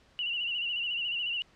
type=tone with vibrato; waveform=sine; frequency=2846 Hz; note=F7; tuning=32 cents sharp; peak=-29 dBFS; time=0.19-1.42 s; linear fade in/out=0 ms; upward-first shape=sine; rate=14 Hz; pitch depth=74 cents each way; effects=pink hiss -62 dBFS RMS until 1.55 s + low-pass 5000 Hz 12 dB/octave